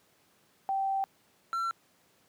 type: tone pair in turn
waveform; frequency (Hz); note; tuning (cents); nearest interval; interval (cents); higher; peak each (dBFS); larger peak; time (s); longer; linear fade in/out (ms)
sine / triangle; 778 / 1353.2; G5 / E6; -13 / +45; minor seventh; 958; second; -27; neither; 0.69-1.04 / 1.53-1.71; first; 0
effects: pink hiss -66 dBFS RMS until 2.28 s + high-pass 150 Hz 12 dB/octave